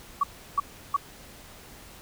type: tone bursts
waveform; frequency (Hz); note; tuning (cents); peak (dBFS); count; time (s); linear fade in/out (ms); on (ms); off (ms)
sine; 1135; C#6; +41; -19; 3; 0.21-0.965; 5; 25; 340
effects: pink hiss -48 dBFS RMS until 2.01 s